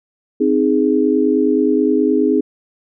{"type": "chord", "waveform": "sine", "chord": "Ab major", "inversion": "first", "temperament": "equal", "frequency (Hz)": [261.6, 311.1, 415.3], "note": ["C4", "Eb4", "Ab4"], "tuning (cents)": [0, 0, 0], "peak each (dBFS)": -16, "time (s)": [0.4, 2.41], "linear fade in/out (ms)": 10, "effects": []}